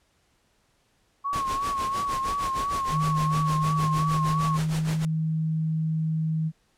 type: tone with vibrato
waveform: sine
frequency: 1100 Hz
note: C#6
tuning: 14 cents flat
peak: -25 dBFS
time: 1.24-4.58 s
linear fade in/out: 20 ms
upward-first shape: sine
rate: 2.9 Hz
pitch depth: 55 cents each way
type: noise with tremolo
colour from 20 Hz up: pink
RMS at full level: -33 dBFS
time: 1.33-5.05 s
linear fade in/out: 0 ms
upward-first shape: sine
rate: 6.5 Hz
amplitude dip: 80%
type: tone with pitch glide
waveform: sine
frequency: 154.9 to 158.8 Hz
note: D#3 to D#3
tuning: -7 to +36 cents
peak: -23 dBFS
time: 2.9-6.52 s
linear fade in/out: 50 ms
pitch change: +43 cents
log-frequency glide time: 3.63-5.13 s
effects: pink hiss -67 dBFS RMS until 6.77 s + low-pass 10000 Hz 12 dB/octave

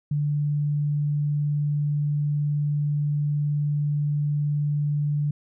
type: tone with vibrato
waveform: sine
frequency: 146.83 Hz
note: D3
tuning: in tune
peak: -21 dBFS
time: 0.11-5.31 s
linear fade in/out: 5 ms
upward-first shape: sine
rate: 20 Hz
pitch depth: 10 cents each way
effects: none

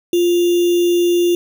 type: tone with sample-and-hold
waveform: sine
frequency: 349.2 Hz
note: F4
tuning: in tune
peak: -11 dBFS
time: 0.13-1.35 s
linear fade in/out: 2 ms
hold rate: 3150 Hz
effects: none

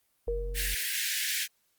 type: tone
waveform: triangle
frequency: 45.2 Hz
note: F#1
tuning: 40 cents flat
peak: -30 dBFS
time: 0.27-0.75 s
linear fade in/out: 10 ms
type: tone with exponential decay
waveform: sine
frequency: 471.2 Hz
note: A#4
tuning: 19 cents sharp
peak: -27 dBFS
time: 0.28-0.93 s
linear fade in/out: 1 ms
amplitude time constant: 140 ms
type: high-pass noise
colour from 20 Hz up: pink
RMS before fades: -31 dBFS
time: 0.54-1.48 s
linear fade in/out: 50 ms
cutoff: 1600 Hz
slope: 96 dB/octave
effects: white hiss -72 dBFS RMS until 1.78 s + Opus 32 kbps

